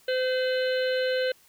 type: harmonic tone with a mistuned harmonic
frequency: 513 Hz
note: C5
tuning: 34 cents flat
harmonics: 1 / 3 / 4 / 5 / 6 / 7 / 8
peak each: -24 / -32 / -41 / -43 / -37 / -44 / -38 dBFS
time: 0.08-1.32 s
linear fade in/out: 5 ms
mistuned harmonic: 6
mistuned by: -42 cents
effects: white hiss -59 dBFS RMS until 1.48 s